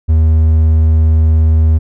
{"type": "tone", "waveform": "triangle", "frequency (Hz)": 79.3, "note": "D#2", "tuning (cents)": 33, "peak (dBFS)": -4, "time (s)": [0.08, 1.79], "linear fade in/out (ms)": 20, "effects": []}